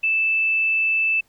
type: tone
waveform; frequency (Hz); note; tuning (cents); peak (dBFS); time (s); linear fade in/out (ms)
sine; 2637; E7; 0; -17; 0.03-1.21; 10
effects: pink hiss -62 dBFS RMS until 1.28 s